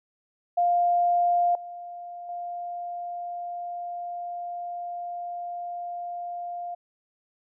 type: tone with level steps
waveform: sine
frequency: 701 Hz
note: F5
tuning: 6 cents sharp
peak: -19 / -36 / -31 dBFS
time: 0.57-6.75 s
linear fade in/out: 10 ms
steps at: 1.55 / 2.29 s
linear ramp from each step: 2 ms
effects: none